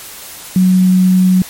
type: tone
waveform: sine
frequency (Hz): 185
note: F#3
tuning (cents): 0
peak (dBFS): -6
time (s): 0.56-1.42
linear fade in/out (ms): 2
effects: white hiss -31 dBFS RMS until 1.49 s + MP3 64 kbps